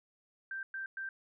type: tone bursts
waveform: sine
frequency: 1568 Hz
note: G6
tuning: in tune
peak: -37 dBFS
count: 3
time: 0.51-1.09 s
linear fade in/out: 2 ms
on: 120 ms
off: 110 ms
effects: none